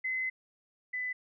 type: tone pair in turn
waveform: sine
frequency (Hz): 2042 / 2002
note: C7 / B6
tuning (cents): -43 / +23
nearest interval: unison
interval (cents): 34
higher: first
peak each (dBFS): -30 / -32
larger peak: first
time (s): 0.04-0.3 / 0.93-1.13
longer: first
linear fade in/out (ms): 10
effects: none